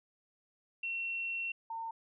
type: tone pair in turn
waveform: sine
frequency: 2720 / 907.7 Hz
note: F7 / A#5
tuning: -46 / -46 cents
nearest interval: octave + perfect fifth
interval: 1900 cents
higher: first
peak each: -34 / -37 dBFS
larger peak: first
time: 0.83-1.52 / 1.7-1.91 s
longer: first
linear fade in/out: 5 ms
effects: none